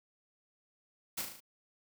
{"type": "noise with echo", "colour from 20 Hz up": "white", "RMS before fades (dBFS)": -36, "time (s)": [1.17, 1.22], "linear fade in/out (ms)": 10, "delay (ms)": 37, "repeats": 5, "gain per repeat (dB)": -4, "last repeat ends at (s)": 1.405, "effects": []}